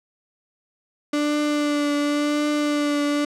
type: tone with vibrato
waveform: 35% pulse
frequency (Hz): 293.7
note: D4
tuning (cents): 0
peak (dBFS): -18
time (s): 1.13-3.25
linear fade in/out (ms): 5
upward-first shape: triangle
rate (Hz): 0.92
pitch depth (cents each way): 23
effects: low-pass 8000 Hz 12 dB/octave